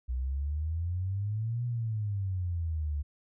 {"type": "exponential two-way sweep", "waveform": "sine", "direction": "up then down", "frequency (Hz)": [60.8, 122.2, 71.2], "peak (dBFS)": -29, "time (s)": [0.08, 3.03], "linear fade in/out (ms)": 20, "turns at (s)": 1.65, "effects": []}